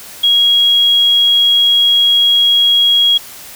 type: tone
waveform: sine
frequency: 3300 Hz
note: G#7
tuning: 12 cents flat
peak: -7 dBFS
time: 0.23-3.18 s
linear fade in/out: 10 ms
effects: white hiss -33 dBFS RMS until 3.55 s